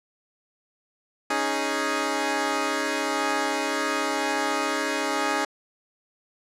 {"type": "chord", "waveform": "10% pulse", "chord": "C# suspended second", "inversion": "none", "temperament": "equal", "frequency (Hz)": [277.2, 311.1, 415.3], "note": ["C#4", "D#4", "G#4"], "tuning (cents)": [0, 0, 0], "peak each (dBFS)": -20, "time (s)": [1.3, 5.45], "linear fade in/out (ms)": 5, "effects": ["low-pass 9000 Hz 12 dB/octave"]}